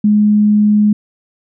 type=tone; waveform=sine; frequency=209.6 Hz; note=G#3; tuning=16 cents sharp; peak=-7 dBFS; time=0.04-0.93 s; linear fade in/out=5 ms; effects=none